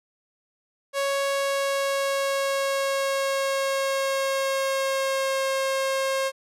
sawtooth tone with pitch glide, 554 to 536.7 Hz, C#5 to C5, -1 to +44 cents, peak -19 dBFS, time 0.93-6.32 s, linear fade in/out 50 ms, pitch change -55 cents, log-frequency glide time 1.25-5.47 s, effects low-pass 12000 Hz 12 dB/octave

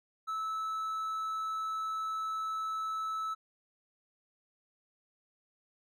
triangle tone, 1306 Hz, E6, 17 cents flat, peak -31 dBFS, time 0.27-3.35 s, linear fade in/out 20 ms, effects none

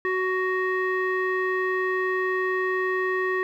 square tone with low-pass filter, 372.4 Hz, F#4, 11 cents sharp, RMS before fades -25 dBFS, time 0.05-3.43 s, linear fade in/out 0 ms, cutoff 1700 Hz, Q 7.8, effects 10-bit

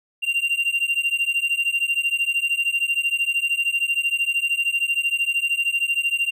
triangle beating tone pair, 2769 / 2782 Hz, F7 / F7, -15 / -7 cents, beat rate 13 Hz, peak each -21 dBFS, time 0.22-6.31 s, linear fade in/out 20 ms, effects none

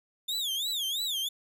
40% pulse tone with vibrato, 3520 Hz, A7, in tune, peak -28 dBFS, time 0.28-1.29 s, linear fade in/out 10 ms, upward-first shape sine, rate 3 Hz, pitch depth 210 cents each way, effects none

